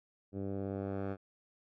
10% pulse tone with low-pass filter sweep, 98 Hz, G2, in tune, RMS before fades -38 dBFS, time 0.32-1.17 s, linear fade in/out 50 ms, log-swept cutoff 380 to 1300 Hz, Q 0.92, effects none

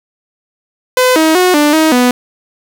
sawtooth tone with pitch steps, 507 / 317.5 / 364.4 / 295.6 / 316.2 / 247.6 Hz, B4 / D#4 / F#4 / D4 / D#4 / B3, +45 / +35 / -26 / +11 / +28 / +5 cents, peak -3 dBFS, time 0.97-2.11 s, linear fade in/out 2 ms, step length 190 ms, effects 7-bit

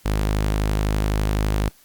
sawtooth tone, 51.91 Hz, G#1, in tune, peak -15 dBFS, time 0.05-1.69 s, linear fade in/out 10 ms, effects white hiss -54 dBFS RMS until 1.84 s + Opus 48 kbps

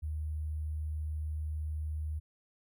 sine tone with sample-and-hold, 76.8 Hz, D#2, 22 cents flat, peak -33 dBFS, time 0.02-2.2 s, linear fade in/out 20 ms, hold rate 11025 Hz, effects none

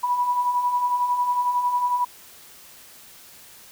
sine beating tone pair, 972 / 983 Hz, B5 / B5, -28 / -8 cents, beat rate 11 Hz, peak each -29 / -20 dBFS, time 0.03-2.05 s, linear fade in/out 10 ms, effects white hiss -47 dBFS RMS until 3.71 s

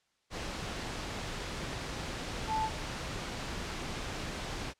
sine tone in noise, 875 Hz, A5, 10 cents flat, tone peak -29 dBFS, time 2.47-2.7 s, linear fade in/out 50 ms, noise pink, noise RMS -38 dBFS, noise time 0.3-4.74 s, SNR +6 dB, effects white hiss -75 dBFS RMS until 4.79 s + low-pass 6000 Hz 12 dB/octave

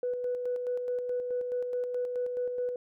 sine tone with tremolo, 493.9 Hz, B4, in tune, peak -27 dBFS, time 0.03-2.76 s, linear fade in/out 2 ms, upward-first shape square, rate 4.7 Hz, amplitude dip 40%, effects tanh soft clip ceiling -23 dBFS

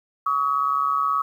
sine tone pair together, 1133 / 1271.7 Hz, C#6 / D#6, +37 / +37 cents, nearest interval major second, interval 200 cents, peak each -22 / -22 dBFS, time 0.26-1.22 s, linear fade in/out 5 ms, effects 9-bit

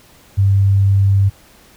sine tone, 98.4 Hz, G2, 7 cents sharp, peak -9 dBFS, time 0.37-1.3 s, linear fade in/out 20 ms, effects pink hiss -47 dBFS RMS until 1.76 s

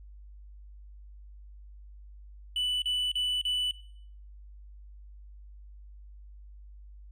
triangle tone bursts, 2978 Hz, F#7, 11 cents sharp, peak -26 dBFS, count 4, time 2.56-3.711 s, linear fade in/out 2 ms, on 260 ms, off 37 ms, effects noise-tail reverb RT60 0.6 s tail -17 dB re dry + added 50 Hz sine -46 dBFS peak until 7.11 s

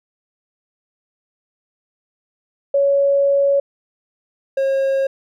sine / triangle tone pair in turn, 559 / 540.9 Hz, C#5 / C#5, +14 / -43 cents, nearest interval minor second, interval 57 cents, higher first, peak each -12 / -13 dBFS, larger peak first, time 2.74-3.6 / 4.57-5.07 s, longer first, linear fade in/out 5 ms, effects none

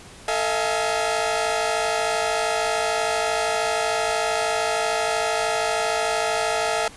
sawtooth tone cluster, 446.9 / 639 / 692 / 837 Hz, A4 / D#5 / F5 / G#5, +27 / +46 / -16 / +13 cents, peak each -24 / -22 / -22 / -24 dBFS, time 0.28-6.88 s, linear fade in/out 2 ms, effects pink hiss -44 dBFS RMS until 6.96 s + resampled to 24000 Hz

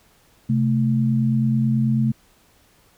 sine tone pair together, 130.81 / 220 Hz, C3 / A3, 0 / 0 cents, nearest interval major sixth, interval 900 cents, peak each -19 dBFS, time 0.49-2.12 s, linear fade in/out 10 ms, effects pink hiss -57 dBFS RMS until 2.97 s

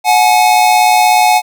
square tone pair together, 731.3 / 848 Hz, F#5 / G#5, -20 / +36 cents, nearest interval minor third, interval 256 cents, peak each -10 dBFS, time 0.04-1.42 s, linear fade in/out 50 ms, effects none

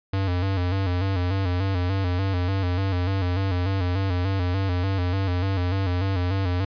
square tone with vibrato, 93 Hz, F#2, 9 cents sharp, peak -22 dBFS, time 0.13-6.65 s, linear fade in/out 5 ms, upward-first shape square, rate 3.4 Hz, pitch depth 72 cents each way, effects resampled to 11025 Hz

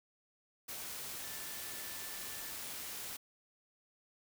sine tone in noise, 1760 Hz, A6, in tune, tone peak -55 dBFS, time 1.23-2.53 s, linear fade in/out 10 ms, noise white, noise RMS -44 dBFS, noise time 0.68-3.17 s, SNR -14 dB, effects none

